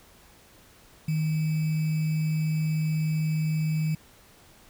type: tone with sample-and-hold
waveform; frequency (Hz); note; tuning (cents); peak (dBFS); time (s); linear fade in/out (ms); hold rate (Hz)
sine; 156.6; D#3; +11; -23; 1.08-3.95; 5; 2450
effects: pink hiss -55 dBFS RMS until 4.69 s